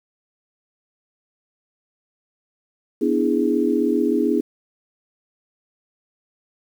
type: chord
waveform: sine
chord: E dominant seventh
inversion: second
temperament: equal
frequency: 246.9 / 293.7 / 329.6 / 415.3 Hz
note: B3 / D4 / E4 / G#4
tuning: 0 / 0 / 0 / 0 cents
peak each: -22 dBFS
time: 3.01-4.41 s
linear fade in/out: 10 ms
effects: 8-bit